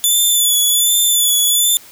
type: tone with vibrato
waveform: 10% pulse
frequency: 3475 Hz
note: A7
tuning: 22 cents flat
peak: -4 dBFS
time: 0.04-1.77 s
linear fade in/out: 0 ms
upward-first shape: sine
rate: 1.3 Hz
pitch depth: 39 cents each way
effects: white hiss -41 dBFS RMS until 1.91 s